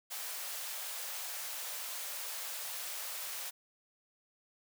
white high-pass noise, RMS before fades -41 dBFS, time 0.1-3.51 s, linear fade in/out 20 ms, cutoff 490 Hz, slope 48 dB/octave, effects none

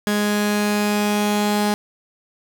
sawtooth tone pair together, 207.7 / 830.6 Hz, G#3 / G#5, 0 / 0 cents, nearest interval 2 octaves, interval 2400 cents, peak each -14 / -21 dBFS, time 0.07-1.74 s, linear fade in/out 0 ms, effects none

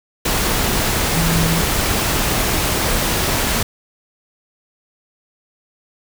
sine tone in noise, 164.5 Hz, E3, 3 cents flat, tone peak -17 dBFS, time 1.15-1.61 s, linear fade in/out 5 ms, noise pink, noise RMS -18 dBFS, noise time 0.25-3.63 s, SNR -2 dB, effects none

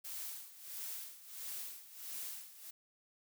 blue noise with tremolo, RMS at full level -43 dBFS, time 0.04-2.71 s, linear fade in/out 10 ms, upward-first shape sine, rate 1.5 Hz, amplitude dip 80%, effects none

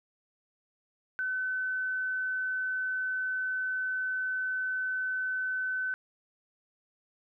sine tone, 1516 Hz, F#6, 42 cents sharp, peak -29 dBFS, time 1.19-5.94 s, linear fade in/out 0 ms, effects none

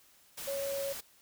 sine tone in noise, 554.4 Hz, C#5, in tune, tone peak -33 dBFS, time 0.47-0.93 s, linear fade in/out 10 ms, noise white, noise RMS -42 dBFS, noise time 0.37-1.01 s, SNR +6 dB, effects white hiss -63 dBFS RMS until 1.21 s

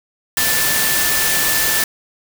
sine tone in noise, 1760 Hz, A6, in tune, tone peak -22 dBFS, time 0.37-1.84 s, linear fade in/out 2 ms, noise white, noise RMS -17 dBFS, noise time 0.37-1.84 s, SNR -8 dB, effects none

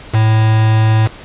triangle tone with quantisation, 110 Hz, A2, in tune, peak -6 dBFS, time 0.13-1.08 s, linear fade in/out 20 ms, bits 3, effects pink hiss -35 dBFS RMS until 1.24 s + resampled to 8000 Hz

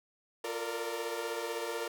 sawtooth chord, Bb major seventh, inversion second, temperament equal with one note detuned, 349.2 / 450.3 / 466.2 / 587.3 Hz, F4 / A4 / Bb4 / D5, 0 / +40 / 0 / 0 cents, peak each -38 / -37 / -34 / -38 dBFS, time 0.44-1.88 s, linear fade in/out 5 ms, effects none

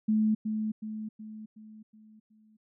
sine tone with echo, 216.2 Hz, A3, 30 cents flat, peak -22 dBFS, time 0.08-0.35 s, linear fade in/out 10 ms, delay 370 ms, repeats 6, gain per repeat -6 dB, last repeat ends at 2.57 s, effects none

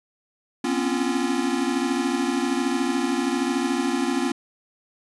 square tone cluster, 243.8 / 265 / 278.3 / 344.5 Hz, B3 / C4 / C#4 / F4, -22 / +22 / +7 / -24 cents, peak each -28 dBFS, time 0.64-4.32 s, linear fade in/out 5 ms, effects resampled to 24000 Hz

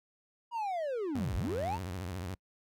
triangle linear two-way sweep, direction down then up, 971 to 40.29 to 971 Hz, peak -30 dBFS, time 0.51-1.79 s, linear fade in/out 50 ms, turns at 1.36 s
sawtooth tone with vibrato, 91 Hz, F#2, 28 cents flat, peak -33 dBFS, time 1.15-2.35 s, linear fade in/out 5 ms, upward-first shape triangle, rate 14 Hz, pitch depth 190 cents each way
effects noise-tail reverb RT60 0.1 s tail -26 dB re dry

